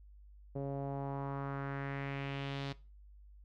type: tone with low-pass filter sweep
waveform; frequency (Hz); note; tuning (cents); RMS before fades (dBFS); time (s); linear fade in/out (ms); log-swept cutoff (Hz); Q
sawtooth; 138.59; C#3; 0; -39; 0.55-2.73; 10; 530 to 4100; 2.4
effects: noise-tail reverb RT60 0.3 s tail -18 dB re dry + added 50 Hz sine -54 dBFS peak until 3.44 s